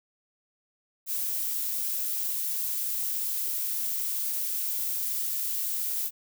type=noise; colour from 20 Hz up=violet; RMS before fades=-30 dBFS; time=1.06-6.11 s; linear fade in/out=50 ms; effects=none